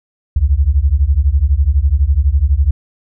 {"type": "beating tone pair", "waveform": "sine", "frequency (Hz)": [64.5, 76.5], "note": ["C2", "D#2"], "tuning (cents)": [-24, -29], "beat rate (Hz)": 12, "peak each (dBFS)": -12, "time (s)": [0.36, 2.71], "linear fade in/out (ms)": 5, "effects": []}